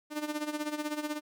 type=tone with tremolo; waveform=sawtooth; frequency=300.1 Hz; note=D4; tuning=38 cents sharp; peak=-26 dBFS; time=0.1-1.21 s; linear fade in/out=50 ms; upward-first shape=sine; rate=16 Hz; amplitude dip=75%; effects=none